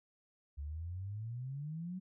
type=exponential sweep; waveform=sine; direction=up; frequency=69.3 to 190 Hz; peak=-39 dBFS; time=0.57-2 s; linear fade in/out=20 ms; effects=none